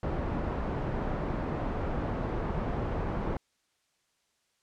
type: low-pass noise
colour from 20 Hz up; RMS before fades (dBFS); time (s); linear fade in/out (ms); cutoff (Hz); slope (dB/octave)
pink; -32; 0.03-3.37; 2; 1000; 12
effects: white hiss -74 dBFS RMS until 4.62 s + low-pass 8000 Hz 12 dB/octave